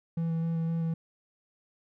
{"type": "tone with vibrato", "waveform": "triangle", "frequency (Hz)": 164.81, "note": "E3", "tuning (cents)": 0, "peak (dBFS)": -25, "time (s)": [0.17, 0.94], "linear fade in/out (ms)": 5, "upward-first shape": "square", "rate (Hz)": 3.9, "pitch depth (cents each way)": 10, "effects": []}